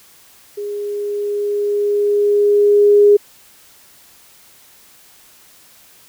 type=tone with level ramp; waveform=sine; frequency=411 Hz; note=G#4; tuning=18 cents flat; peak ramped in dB=-22 to -5 dBFS; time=0.57-3.17 s; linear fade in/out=10 ms; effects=white hiss -47 dBFS RMS until 6.08 s